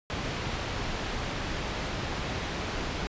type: low-pass noise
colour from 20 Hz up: pink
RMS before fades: -33 dBFS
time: 0.1-3.07 s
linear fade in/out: 0 ms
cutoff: 4400 Hz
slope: 12 dB/octave
effects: resampled to 16000 Hz